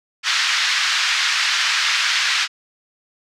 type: band-pass noise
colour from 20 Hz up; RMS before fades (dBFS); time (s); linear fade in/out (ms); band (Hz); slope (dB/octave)
pink; -19; 0.23-2.48; 50; 1400 to 5600; 24
effects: none